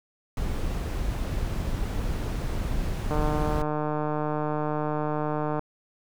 brown noise, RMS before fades -28 dBFS, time 0.37-3.62 s, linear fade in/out 2 ms
click train, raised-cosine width 1 ms, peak -15 dBFS, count 376, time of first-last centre 3.11-5.593 s, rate 151 Hz
effects none

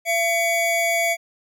square tone pair together, 677 / 2250 Hz, E5 / C#7, +46 / +25 cents, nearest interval octave + major sixth, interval 2079 cents, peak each -22 / -22 dBFS, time 0.05-1.17 s, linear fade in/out 50 ms, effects none

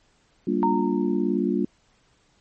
sine chord, G minor seventh, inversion none, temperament just, 196 / 235.2 / 294 / 352.8 Hz, G3 / Bb3 / D4 / F4, 0 / +16 / +2 / +18 cents, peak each -26 dBFS, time 0.47-1.65 s, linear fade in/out 5 ms
sine tone with exponential decay, 922 Hz, A#5, 19 cents flat, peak -18 dBFS, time 0.63-1.37 s, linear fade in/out 0 ms, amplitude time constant 160 ms
effects pink hiss -63 dBFS RMS until 2.4 s + MP3 32 kbps

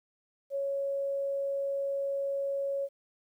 sine tone, 554.4 Hz, C#5, in tune, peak -29 dBFS, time 0.5-2.89 s, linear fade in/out 50 ms, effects 11-bit

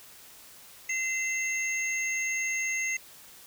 sine tone cluster, 2058 / 2679 / 6450 Hz, C7 / E7 / G8, -29 / +27 / +48 cents, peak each -29 / -36 / -34 dBFS, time 0.89-2.97 s, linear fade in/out 5 ms, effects white hiss -51 dBFS RMS until 3.46 s

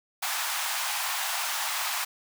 pink high-pass noise, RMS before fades -30 dBFS, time 0.22-2.05 s, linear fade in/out 10 ms, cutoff 740 Hz, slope 48 dB/octave, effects none

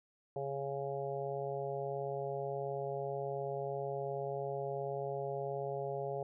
harmonic tone, 138.59 Hz, C#3, in tune, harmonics 1 / 3 / 4 / 5 / 6, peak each -44 / -40 / -41 / -42 / -48 dBFS, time 0.36-6.23 s, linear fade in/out 2 ms, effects none

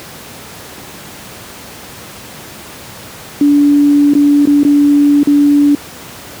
sine tone with dropouts, 288.7 Hz, D4, 30 cents flat, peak -5 dBFS, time 3.41-5.75 s, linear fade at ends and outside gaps 2 ms, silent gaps 4.136-4.151 / 4.455-4.472 / 4.633-4.649 / 5.232-5.272 s, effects pink hiss -31 dBFS RMS until 6.4 s + high-pass 100 Hz 12 dB/octave

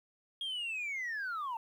sine linear sweep, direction down, 3276 to 880 Hz, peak -33 dBFS, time 0.41-1.57 s, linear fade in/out 2 ms, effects tanh soft clip ceiling -33 dBFS + 11-bit

